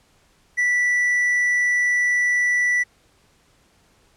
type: tone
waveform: triangle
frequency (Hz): 1964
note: B6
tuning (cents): -10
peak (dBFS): -15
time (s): 0.57-2.84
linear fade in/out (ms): 20
effects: pink hiss -59 dBFS RMS until 4.16 s + low-pass 10000 Hz 12 dB/octave